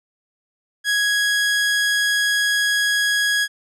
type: tone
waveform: sawtooth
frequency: 1661.2 Hz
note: G#6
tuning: in tune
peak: -13 dBFS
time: 0.84-3.48 s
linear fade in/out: 50 ms
effects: low-pass 10000 Hz 12 dB/octave